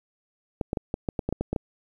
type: clicks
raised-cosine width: 2 ms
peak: -13 dBFS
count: 11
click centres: 0.612 / 0.731 / 0.772 / 0.941 / 1.088 / 1.192 / 1.29 / 1.326 / 1.41 / 1.53 / 1.562 s
effects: 9-bit